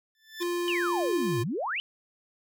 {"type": "tone with exponential growth", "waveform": "20% pulse", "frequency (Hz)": 1760, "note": "A6", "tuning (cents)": 0, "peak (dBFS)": -27, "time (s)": [0.15, 0.43], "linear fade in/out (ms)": 1, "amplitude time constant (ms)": 60}
{"type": "tone", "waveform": "square", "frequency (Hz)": 349.2, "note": "F4", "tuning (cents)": 0, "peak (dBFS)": -28, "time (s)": [0.4, 1.44], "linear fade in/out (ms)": 20}
{"type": "exponential two-way sweep", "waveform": "sine", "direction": "down then up", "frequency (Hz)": [3111, 104.6, 3111], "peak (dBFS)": -28, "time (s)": [0.68, 1.8], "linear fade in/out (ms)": 0, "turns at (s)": 1.41}
{"effects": []}